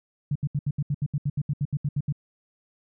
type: tone bursts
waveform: sine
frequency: 144 Hz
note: D3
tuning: 34 cents flat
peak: -22 dBFS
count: 16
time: 0.31-2.125 s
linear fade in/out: 5 ms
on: 45 ms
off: 73 ms
effects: none